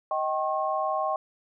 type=tone cluster; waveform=sine; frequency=628 / 774 / 1082 Hz; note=D#5 / G5 / C#6; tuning=+16 / -22 / -42 cents; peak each=-29 dBFS; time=0.11-1.16 s; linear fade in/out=2 ms; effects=none